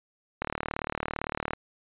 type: click train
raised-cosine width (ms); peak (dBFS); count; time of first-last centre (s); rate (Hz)
0.5; -14; 43; 0.42-1.534; 37.7
effects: resampled to 8000 Hz